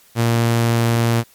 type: tone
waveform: sawtooth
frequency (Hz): 116.54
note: A#2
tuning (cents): 0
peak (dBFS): -10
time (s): 0.15-1.24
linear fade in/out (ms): 50
effects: white hiss -51 dBFS RMS until 1.34 s + MP3 96 kbps